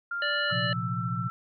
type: tone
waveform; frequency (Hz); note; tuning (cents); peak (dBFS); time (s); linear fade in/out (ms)
sine; 1396.9; F6; 0; -29; 0.11-0.52; 5
type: harmonic tone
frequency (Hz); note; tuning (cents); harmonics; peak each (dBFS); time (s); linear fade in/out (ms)
586; D5; -4; 1 / 3 / 5 / 7; -34 / -30 / -32 / -36; 0.22-0.73; 2
type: tone with pitch glide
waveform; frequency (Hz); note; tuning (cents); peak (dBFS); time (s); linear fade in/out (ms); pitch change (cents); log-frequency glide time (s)
sine; 1318.5 to 1336.9; E6 to E6; 0 to +24; -33; 0.5-1.3; 0; +24; 0.73-1.01
type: chord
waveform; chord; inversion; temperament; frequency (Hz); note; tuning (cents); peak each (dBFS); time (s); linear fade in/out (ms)
sine; Bb suspended second; none; just; 116.54 / 131.11 / 174.81; Bb2 / C3 / F3; 0 / +4 / +2; -32 / -34 / -33; 0.51-1.29; 20
effects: none